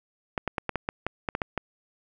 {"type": "clicks", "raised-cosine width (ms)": 0.5, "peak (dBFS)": -12, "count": 11, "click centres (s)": [0.378, 0.477, 0.582, 0.693, 0.757, 0.889, 1.066, 1.288, 1.351, 1.418, 1.577], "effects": []}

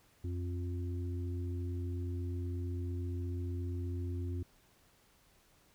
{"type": "harmonic tone", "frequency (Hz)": 88.5, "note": "F2", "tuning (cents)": 23, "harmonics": [1, 3, 4], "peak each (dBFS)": [-35, -45, -47], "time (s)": [0.24, 4.43], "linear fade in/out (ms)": 5, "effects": ["pink hiss -67 dBFS RMS until 5.74 s"]}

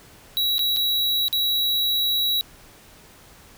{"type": "tone with dropouts", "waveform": "square", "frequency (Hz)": 3885, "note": "B7", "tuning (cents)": -29, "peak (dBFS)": -20, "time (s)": [0.37, 2.41], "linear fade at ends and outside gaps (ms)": 0, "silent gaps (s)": [[0.582, 0.592], [0.763, 0.769], [1.282, 1.328]], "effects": ["pink hiss -49 dBFS RMS until 3.57 s"]}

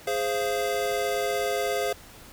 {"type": "chord", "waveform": "square", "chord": "F minor", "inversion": "first", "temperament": "equal with one note detuned", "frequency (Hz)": [415.3, 523.3, 686.5], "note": ["Ab4", "C5", "F5"], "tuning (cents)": [0, 0, -30], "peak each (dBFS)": -30, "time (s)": [0.07, 1.93], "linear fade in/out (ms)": 5, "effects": ["pink hiss -48 dBFS RMS until 2.32 s"]}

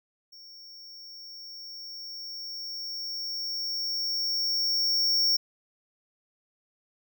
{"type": "tone with level ramp", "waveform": "square", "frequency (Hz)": 5490, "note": "F8", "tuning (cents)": -31, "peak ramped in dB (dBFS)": [-47, -21], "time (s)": [0.32, 5.37], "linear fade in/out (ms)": 10, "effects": []}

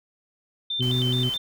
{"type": "tone with vibrato", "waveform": "sine", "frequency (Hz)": 3322, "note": "G#7", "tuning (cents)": 0, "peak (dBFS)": -25, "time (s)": [0.7, 1.38], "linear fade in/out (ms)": 5, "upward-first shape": "square", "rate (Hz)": 4.7, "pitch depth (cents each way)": 130}
{"type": "harmonic tone", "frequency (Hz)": 125.7, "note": "B2", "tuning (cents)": 31, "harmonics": [1, 2, 3], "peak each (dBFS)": [-23, -29, -33], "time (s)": [0.79, 1.3], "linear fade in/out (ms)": 20}
{"type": "noise", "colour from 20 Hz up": "pink", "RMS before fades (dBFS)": -40, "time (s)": [0.82, 1.37], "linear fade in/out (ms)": 5}
{"effects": []}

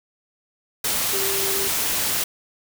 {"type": "tone in noise", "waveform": "sine", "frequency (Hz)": 392, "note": "G4", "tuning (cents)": 0, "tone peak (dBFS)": -28, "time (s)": [1.13, 1.68], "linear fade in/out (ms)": 5, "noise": "white", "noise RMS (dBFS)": -23, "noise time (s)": [0.84, 2.24], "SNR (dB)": -8, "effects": []}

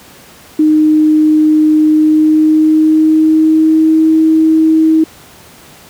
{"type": "tone with pitch glide", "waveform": "sine", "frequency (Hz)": [308.2, 318], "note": ["D#4", "D#4"], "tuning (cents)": [-16, 38], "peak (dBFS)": -5, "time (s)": [0.59, 5.04], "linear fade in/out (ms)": 5, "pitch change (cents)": 54, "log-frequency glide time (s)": [1.88, 4.08], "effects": ["pink hiss -38 dBFS RMS until 5.89 s", "high-pass 80 Hz 12 dB/octave"]}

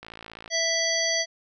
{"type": "click train", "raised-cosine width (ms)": 0.3, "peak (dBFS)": -24, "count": 26, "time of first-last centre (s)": [0.03, 0.478], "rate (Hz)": 55.8}
{"type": "harmonic tone", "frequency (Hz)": 659.3, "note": "E5", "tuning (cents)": 0, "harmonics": [1, 3, 5, 7, 9], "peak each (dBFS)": [-29, -28, -32, -28, -28], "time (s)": [0.5, 1.26], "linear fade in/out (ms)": 50}
{"effects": []}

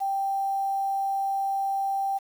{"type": "tone with quantisation", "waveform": "sine", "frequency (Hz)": 784, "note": "G5", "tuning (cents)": 0, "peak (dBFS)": -24, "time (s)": [0, 2.19], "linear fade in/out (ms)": 20, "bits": 8, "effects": []}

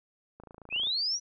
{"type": "click train", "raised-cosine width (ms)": 1, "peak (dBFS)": -34, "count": 14, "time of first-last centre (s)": [0.4, 0.871], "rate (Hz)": 27.6}
{"type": "linear sweep", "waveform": "sine", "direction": "up", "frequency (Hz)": [2406, 5920], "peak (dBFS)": -27, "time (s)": [0.7, 1.2], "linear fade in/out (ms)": 50}
{"effects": []}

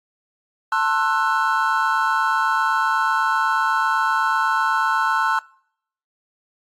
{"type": "chord", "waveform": "triangle", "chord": "F# half-diminished seventh", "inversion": "first", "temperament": "just", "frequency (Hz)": [888, 1065.6, 1332, 1480], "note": ["A5", "C6", "E6", "F#6"], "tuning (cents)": [16, 31, 18, 0], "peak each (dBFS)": -21, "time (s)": [0.72, 5.39], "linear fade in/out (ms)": 2, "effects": ["noise-tail reverb RT60 0.7 s tail -25 dB re dry", "AAC 64 kbps"]}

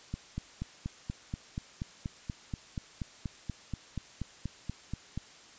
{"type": "click train", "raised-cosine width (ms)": 5, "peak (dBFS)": -22, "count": 22, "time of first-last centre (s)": [0.14, 5.176], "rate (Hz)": 4.17, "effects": ["white hiss -54 dBFS RMS until 5.58 s", "resampled to 16000 Hz"]}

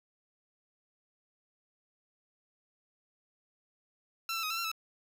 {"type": "tone with pitch steps", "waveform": "15% pulse", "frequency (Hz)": [1346, 1334, 1259, 1338, 1365, 1309], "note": ["E6", "E6", "D#6", "E6", "F6", "E6"], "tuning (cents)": [36, 20, 20, 25, -40, -13], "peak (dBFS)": -26, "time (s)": [4.29, 4.716], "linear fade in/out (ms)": 2, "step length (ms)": 71, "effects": []}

